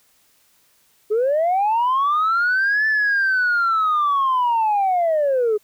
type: linear two-way sweep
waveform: sine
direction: up then down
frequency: 409.3 to 1760 to 409.3 Hz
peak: -14 dBFS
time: 1.1-5.58 s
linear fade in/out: 20 ms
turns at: 2.87 s
effects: tanh soft clip ceiling -13 dBFS + white hiss -59 dBFS RMS until 5.63 s